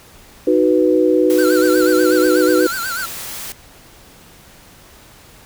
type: chord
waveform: sine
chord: B major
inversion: first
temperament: equal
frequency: 311.1 / 370 / 493.9 Hz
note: D#4 / F#4 / B4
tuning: 0 / 0 / 0 cents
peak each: -15 dBFS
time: 0.47-2.67 s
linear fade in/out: 5 ms
type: noise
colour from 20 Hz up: white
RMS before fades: -29 dBFS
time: 1.3-3.52 s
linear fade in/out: 0 ms
type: tone with vibrato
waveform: square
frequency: 1449 Hz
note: F#6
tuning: 37 cents flat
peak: -22 dBFS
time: 1.38-3.06 s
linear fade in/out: 10 ms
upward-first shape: sine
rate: 8.2 Hz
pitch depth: 130 cents each way
effects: pink hiss -44 dBFS RMS until 5.45 s